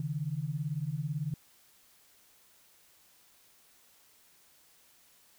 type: beating tone pair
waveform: sine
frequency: 138.59 / 156.59 Hz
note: C#3 / D#3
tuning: 0 / +11 cents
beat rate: 18 Hz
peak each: -35 / -34 dBFS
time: 0-1.34 s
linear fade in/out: 2 ms
effects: white hiss -63 dBFS RMS until 5.38 s